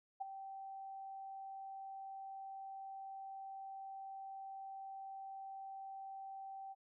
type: tone with ADSR envelope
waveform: sine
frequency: 777 Hz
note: G5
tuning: 16 cents flat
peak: -36 dBFS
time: 0.2-6.75 s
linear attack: 16 ms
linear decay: 14 ms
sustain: -10 dB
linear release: 34 ms
effects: none